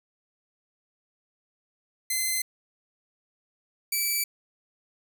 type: tone pair in turn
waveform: 5% pulse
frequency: 2059 / 2311 Hz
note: C7 / D7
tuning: -28 / -28 cents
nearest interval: major second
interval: 200 cents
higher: second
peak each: -15 / -15 dBFS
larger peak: neither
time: 2.1-2.42 / 3.92-4.24 s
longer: neither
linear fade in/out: 5 ms
effects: none